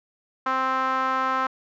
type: tone with band-pass filter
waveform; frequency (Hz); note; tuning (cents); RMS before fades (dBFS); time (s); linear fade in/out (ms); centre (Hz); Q
sawtooth; 261.9; C4; +2; -24; 0.46-1.47; 5; 1200; 4.2
effects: resampled to 16000 Hz